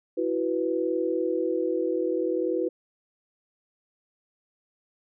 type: chord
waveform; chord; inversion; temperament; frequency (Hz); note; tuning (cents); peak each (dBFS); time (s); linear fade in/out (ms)
sine; E suspended second; none; equal; 329.6 / 370 / 493.9; E4 / F#4 / B4; 0 / 0 / 0; -28; 0.17-2.69; 10
effects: none